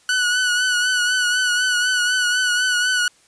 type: tone with vibrato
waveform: sawtooth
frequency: 1480 Hz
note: F#6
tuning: in tune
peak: -13 dBFS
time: 0.09-3.08 s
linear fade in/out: 2 ms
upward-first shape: triangle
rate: 4 Hz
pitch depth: 45 cents each way
effects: white hiss -55 dBFS RMS until 3.27 s + resampled to 22050 Hz